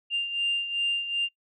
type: beating tone pair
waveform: sine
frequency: 2794 / 2796.6 Hz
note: F7 / F7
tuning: 0 / +2 cents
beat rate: 2.6 Hz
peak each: -25 / -31 dBFS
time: 0.1-1.29 s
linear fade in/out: 50 ms
effects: noise-tail reverb RT60 0.1 s tail -24 dB re dry + tanh soft clip ceiling -19 dBFS